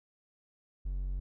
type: tone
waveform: triangle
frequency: 46.25 Hz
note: F#1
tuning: in tune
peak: -30 dBFS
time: 0.85-1.2 s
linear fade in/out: 10 ms
effects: none